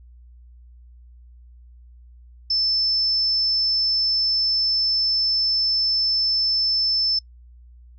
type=tone; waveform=sine; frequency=5280 Hz; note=E8; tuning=2 cents sharp; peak=-18 dBFS; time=2.5-7.19 s; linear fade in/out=5 ms; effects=noise-tail reverb RT60 0.1 s tail -26 dB re dry + added 60 Hz sine -44 dBFS peak until 7.98 s